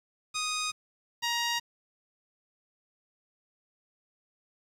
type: tone pair in turn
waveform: 10% pulse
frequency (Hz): 1244.5 / 942.9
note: D#6 / A#5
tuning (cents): 0 / +20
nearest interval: perfect fourth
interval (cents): 480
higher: first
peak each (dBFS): -21 / -19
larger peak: second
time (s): 0.34-0.72 / 1.22-1.6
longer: neither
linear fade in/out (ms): 20
effects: low-pass 10000 Hz 12 dB/octave + 9-bit